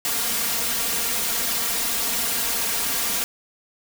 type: noise with comb filter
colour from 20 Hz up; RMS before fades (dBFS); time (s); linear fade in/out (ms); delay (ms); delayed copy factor
white; -24; 0.05-3.24; 0; 4.3; +0.9
effects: none